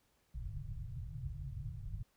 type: low-pass noise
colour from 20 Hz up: white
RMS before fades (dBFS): -43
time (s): 0.34-2.03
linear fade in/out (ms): 5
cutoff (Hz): 150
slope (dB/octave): 96
effects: pink hiss -75 dBFS RMS until 2.16 s